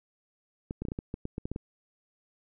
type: clicks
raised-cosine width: 3 ms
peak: -21 dBFS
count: 12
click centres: 0.709 / 0.82 / 0.852 / 0.885 / 0.919 / 0.989 / 1.141 / 1.254 / 1.381 / 1.455 / 1.516 / 1.561 s
effects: none